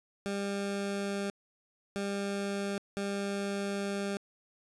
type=tone bursts at uneven times; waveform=20% pulse; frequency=199.6 Hz; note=G3; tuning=32 cents sharp; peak=-27 dBFS; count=3; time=0.26-1.3 / 1.96-2.78 / 2.97-4.17 s; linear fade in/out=0 ms; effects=resampled to 24000 Hz + 11-bit